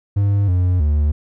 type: tone with pitch steps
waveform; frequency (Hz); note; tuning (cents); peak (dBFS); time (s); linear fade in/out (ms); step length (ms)
triangle; 100.6 / 90.3 / 74.2; G2 / F#2 / D2; +45 / -42 / +18; -11; 0.16-1.12; 10; 320
effects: none